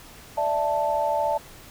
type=chord; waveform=sine; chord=D suspended second; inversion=none; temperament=just; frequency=587.3 / 660.7 / 881 Hz; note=D5 / E5 / A5; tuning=0 / +4 / +2 cents; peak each=-26 / -27 / -24 dBFS; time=0.37-1.38 s; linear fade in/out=10 ms; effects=pink hiss -46 dBFS RMS until 1.7 s